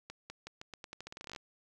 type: accelerating click train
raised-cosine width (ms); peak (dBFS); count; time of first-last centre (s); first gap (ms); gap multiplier
0.2; -27; 19; 0.1-1.362; 200; 0.85
effects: none